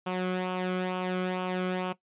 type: tone with flanger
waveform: sawtooth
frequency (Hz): 183.4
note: F#3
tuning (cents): -15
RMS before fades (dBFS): -30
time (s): 0.06-1.93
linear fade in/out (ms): 10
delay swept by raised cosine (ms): 0.51 to 1.12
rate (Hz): 2.2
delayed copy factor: -0.6
effects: noise-tail reverb RT60 0.1 s tail -17 dB re dry + resampled to 8000 Hz